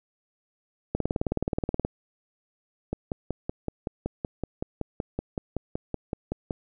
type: two click trains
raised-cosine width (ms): 2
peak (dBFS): -15 / -12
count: 20 / 18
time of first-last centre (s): 2.93-6.508 / 0.95-1.849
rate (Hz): 5.31 / 18.9
effects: none